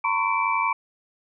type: tone cluster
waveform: sine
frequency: 914 / 1019 / 1110 / 2328 Hz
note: A#5 / C6 / C#6 / D7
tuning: -34 / -46 / +2 / -16 cents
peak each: -26 dBFS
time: 0.04-0.73 s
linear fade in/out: 5 ms
effects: none